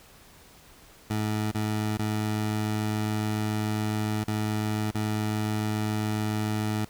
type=tone with dropouts; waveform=20% pulse; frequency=107.1 Hz; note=A2; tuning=46 cents flat; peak=-21 dBFS; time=1.1-6.85 s; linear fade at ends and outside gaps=5 ms; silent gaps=1.514-1.547 / 1.972-1.992 / 4.24-4.278 / 4.911-4.947 s; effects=pink hiss -53 dBFS RMS until 6.89 s